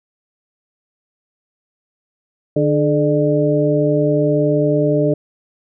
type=harmonic tone with a mistuned harmonic; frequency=149.4 Hz; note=D3; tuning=30 cents sharp; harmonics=1 / 2 / 3 / 4; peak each=-18 / -18 / -18 / -18 dBFS; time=2.56-5.14 s; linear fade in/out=5 ms; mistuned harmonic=3; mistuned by=-73 cents; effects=none